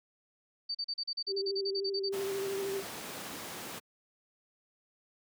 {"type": "tone bursts", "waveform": "sine", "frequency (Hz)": 4600, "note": "D8", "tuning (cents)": -37, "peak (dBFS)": -32, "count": 15, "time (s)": [0.69, 2.092], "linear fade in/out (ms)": 10, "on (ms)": 58, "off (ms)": 38}
{"type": "tone with vibrato", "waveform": "sine", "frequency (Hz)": 392, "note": "G4", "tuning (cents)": 0, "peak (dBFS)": -32, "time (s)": [1.27, 2.83], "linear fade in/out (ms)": 50, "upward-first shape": "triangle", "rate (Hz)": 13, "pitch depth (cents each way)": 36}
{"type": "noise", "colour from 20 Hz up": "pink", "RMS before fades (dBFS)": -41, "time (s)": [2.12, 3.8], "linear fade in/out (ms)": 20}
{"effects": ["high-pass 200 Hz 12 dB/octave"]}